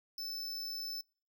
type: tone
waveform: square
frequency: 5274 Hz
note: E8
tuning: in tune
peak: -39 dBFS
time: 0.18-1.01 s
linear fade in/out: 2 ms
effects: noise-tail reverb RT60 0.4 s tail -24 dB re dry